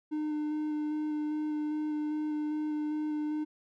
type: tone with vibrato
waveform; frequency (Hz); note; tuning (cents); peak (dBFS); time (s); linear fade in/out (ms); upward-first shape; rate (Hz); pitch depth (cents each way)
triangle; 303; D#4; -46; -28; 0.11-3.45; 20; square; 2.5; 10
effects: none